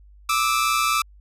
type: tone pair together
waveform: sawtooth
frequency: 1180.3 / 1304 Hz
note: D6 / E6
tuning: +8 / -19 cents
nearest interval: major second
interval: 173 cents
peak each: -18 dBFS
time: 0.29-1.02 s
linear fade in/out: 5 ms
effects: added 50 Hz sine -46 dBFS peak until 1.2 s + resampled to 32000 Hz